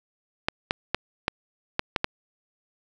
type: clicks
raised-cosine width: 0.3 ms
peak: -6 dBFS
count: 7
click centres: 0.485 / 0.709 / 0.946 / 1.281 / 1.794 / 1.962 / 2.044 s
effects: none